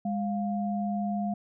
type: tone pair together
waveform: sine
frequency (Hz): 204.7 / 702.2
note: G#3 / F5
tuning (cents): -25 / +9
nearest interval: octave + major sixth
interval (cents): 2134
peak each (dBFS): -28 / -33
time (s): 0.05-1.34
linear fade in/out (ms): 5
effects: none